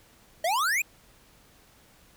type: exponential sweep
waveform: square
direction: up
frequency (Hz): 618 to 2558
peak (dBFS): -24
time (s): 0.44-0.82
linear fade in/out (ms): 5
effects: pink hiss -58 dBFS RMS until 2.16 s